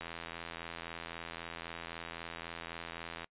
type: click train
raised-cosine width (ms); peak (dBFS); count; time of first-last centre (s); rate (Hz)
0.3; -25; 272; 0.01-3.244; 83.8
effects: noise-tail reverb RT60 0.1 s tail -26 dB re dry + resampled to 8000 Hz